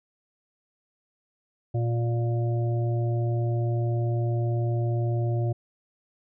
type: harmonic tone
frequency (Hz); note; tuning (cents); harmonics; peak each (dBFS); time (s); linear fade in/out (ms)
117.7; A#2; +17; 1 / 3 / 5 / 6; -23 / -33 / -37 / -39; 1.74-5.53; 10
effects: none